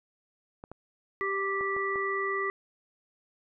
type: clicks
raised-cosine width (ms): 1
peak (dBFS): -28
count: 5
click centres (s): 0.639 / 0.716 / 1.61 / 1.765 / 1.958
type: harmonic tone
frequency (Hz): 392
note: G4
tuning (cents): 0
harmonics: 1 / 3 / 5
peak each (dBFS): -32 / -32 / -32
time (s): 1.21-2.5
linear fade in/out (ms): 0
effects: none